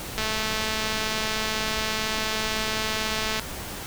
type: click train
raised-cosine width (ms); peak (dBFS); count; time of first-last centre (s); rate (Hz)
0.2; -10; 702; 0.18-3.396; 218
effects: pink hiss -35 dBFS RMS until 3.86 s